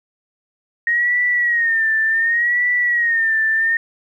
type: tone with vibrato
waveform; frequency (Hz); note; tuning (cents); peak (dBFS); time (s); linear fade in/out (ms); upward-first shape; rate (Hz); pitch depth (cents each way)
sine; 1864.7; A#6; 0; -14; 0.87-3.77; 2; sine; 0.68; 90
effects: 9-bit